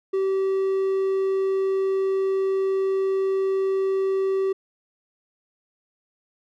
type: tone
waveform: triangle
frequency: 385.3 Hz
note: G4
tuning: 30 cents flat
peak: -18 dBFS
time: 0.13-4.53 s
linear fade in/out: 10 ms
effects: none